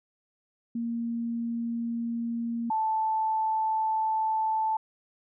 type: tone pair in turn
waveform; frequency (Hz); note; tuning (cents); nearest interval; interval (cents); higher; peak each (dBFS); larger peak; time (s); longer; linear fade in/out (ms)
sine; 233.1 / 878; A#3 / A5; 0 / -4; octave + major seventh; 2296; second; -28 / -24; second; 0.75-2.7 / 2.7-4.77; second; 5
effects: none